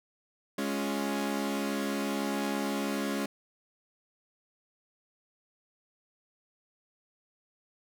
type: chord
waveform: sawtooth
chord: Db major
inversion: second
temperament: equal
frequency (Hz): 207.7 / 277.2 / 349.2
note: Ab3 / Db4 / F4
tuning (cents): 0 / 0 / 0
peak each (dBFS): -29 / -29 / -35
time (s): 0.58-3.26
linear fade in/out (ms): 5
effects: none